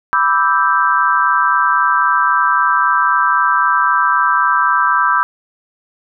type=chord; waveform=sine; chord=E minor seventh; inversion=second; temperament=equal; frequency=987.8 / 1174.7 / 1318.5 / 1568 Hz; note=B5 / D6 / E6 / G6; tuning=0 / 0 / 0 / 0 cents; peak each=-16 dBFS; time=0.13-5.23 s; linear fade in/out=0 ms; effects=none